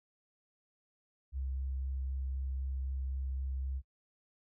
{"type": "tone with vibrato", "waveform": "sine", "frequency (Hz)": 66.3, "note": "C2", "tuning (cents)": 23, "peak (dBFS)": -34, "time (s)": [1.32, 3.82], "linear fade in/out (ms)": 50, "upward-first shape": "sine", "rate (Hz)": 3.9, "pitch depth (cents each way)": 10, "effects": ["noise-tail reverb RT60 0.1 s tail -21 dB re dry"]}